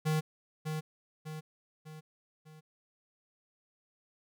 square tone with echo, 155.56 Hz, D#3, in tune, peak -28 dBFS, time 0.05-0.21 s, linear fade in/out 20 ms, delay 600 ms, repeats 4, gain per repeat -6 dB, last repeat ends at 2.61 s, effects none

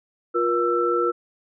sine tone cluster, 351.8 / 477.7 / 1331 Hz, F4 / A#4 / E6, +13 / +42 / +16 cents, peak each -23 dBFS, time 0.34-1.12 s, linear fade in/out 20 ms, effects none

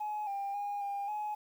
sine tone with pitch steps, 844 / 796 / 815 / 803 / 843 Hz, G#5 / G5 / G#5 / G5 / G#5, +28 / +26 / -33 / +41 / +26 cents, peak -32 dBFS, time 0-1.35 s, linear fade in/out 10 ms, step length 270 ms, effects tanh soft clip ceiling -31 dBFS + 10-bit

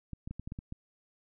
clicks, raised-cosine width 5 ms, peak -27 dBFS, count 8, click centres 0.133 / 0.275 / 0.31 / 0.396 / 0.475 / 0.521 / 0.589 / 0.724 s, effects none

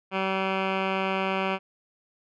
10% pulse tone with low-pass filter, 191.3 Hz, G3, 42 cents flat, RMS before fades -27 dBFS, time 0.11-1.59 s, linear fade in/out 50 ms, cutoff 2300 Hz, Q 3.2, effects none

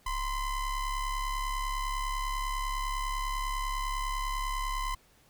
square ring-modulated tone, 504 Hz, B4, 35 cents sharp, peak -28 dBFS, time 0.06-4.95 s, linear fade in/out 5 ms, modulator 539 Hz, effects pink hiss -63 dBFS RMS until 5.29 s

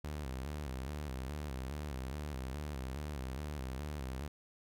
sawtooth tone with vibrato, 69.5 Hz, C#2, 5 cents sharp, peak -35 dBFS, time 0.04-4.28 s, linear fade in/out 5 ms, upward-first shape square, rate 2.4 Hz, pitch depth 120 cents each way, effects none

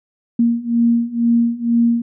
sine beating tone pair, 233.1 / 235.2 Hz, A#3 / A#3, 0 / +16 cents, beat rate 2.1 Hz, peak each -17 / -15 dBFS, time 0.39-2.02 s, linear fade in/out 5 ms, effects none

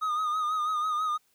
triangle tone with vibrato, 1240 Hz, D#6, 6 cents flat, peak -24 dBFS, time 0.01-1.18 s, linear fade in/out 20 ms, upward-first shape sine, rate 6.1 Hz, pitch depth 50 cents each way, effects white hiss -69 dBFS RMS until 1.34 s

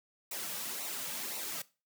white noise with flanger, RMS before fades -39 dBFS, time 0.31-1.62 s, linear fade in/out 5 ms, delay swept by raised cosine 0.6 to 2.9 ms, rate 1.9 Hz, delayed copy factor -0.55, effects noise-tail reverb RT60 0.3 s tail -19 dB re dry + high-pass 150 Hz 12 dB/octave

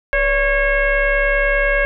sine tone with frequency modulation, 1105 Hz, C#6, 6 cents flat, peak -13 dBFS, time 0.13-1.85 s, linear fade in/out 0 ms, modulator 535 Hz, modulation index 2.1, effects none

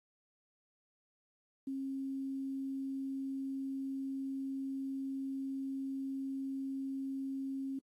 sine tone with quantisation, 270 Hz, C#4, 45 cents flat, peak -36 dBFS, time 1.67-7.79 s, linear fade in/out 5 ms, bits 11, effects AAC 32 kbps

